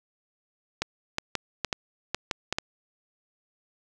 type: clicks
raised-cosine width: 0.2 ms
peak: -9 dBFS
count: 9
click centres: 0.82 / 1.184 / 1.353 / 1.647 / 1.728 / 2.146 / 2.312 / 2.526 / 2.585 s
effects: none